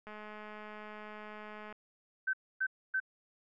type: click train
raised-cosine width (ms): 0.5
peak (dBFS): -33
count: 352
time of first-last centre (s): 0.07-1.726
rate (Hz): 212
type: tone bursts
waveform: sine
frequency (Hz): 1538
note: G6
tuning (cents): -33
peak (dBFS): -29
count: 3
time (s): 2.27-3.002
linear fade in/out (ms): 10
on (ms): 64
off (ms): 270
effects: none